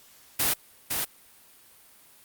white noise with echo, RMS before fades -24 dBFS, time 0.39-0.54 s, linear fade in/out 10 ms, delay 510 ms, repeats 1, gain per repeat -4 dB, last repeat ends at 1.05 s, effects white hiss -55 dBFS RMS until 2.24 s + Opus 48 kbps

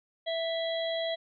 harmonic tone, 659.3 Hz, E5, in tune, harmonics 1 / 3 / 5 / 6, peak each -30 / -40 / -37 / -41 dBFS, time 0.26-1.16 s, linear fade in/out 20 ms, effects none

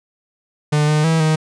45% pulse tone with pitch steps, 149.6 / 151.9 / 162.1 / 156.6 Hz, D3 / D#3 / E3 / D#3, +32 / -41 / -29 / +11 cents, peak -13 dBFS, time 0.72-1.36 s, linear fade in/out 10 ms, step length 160 ms, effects resampled to 22050 Hz

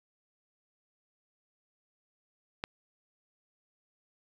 click, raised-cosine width 0.3 ms, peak -17 dBFS, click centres 2.639 s, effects 8-bit

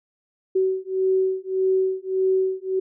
sine beating tone pair, 377.2 / 378.9 Hz, F#4 / F#4, +33 / +41 cents, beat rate 1.7 Hz, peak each -22 dBFS, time 0.55-2.8 s, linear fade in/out 10 ms, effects none

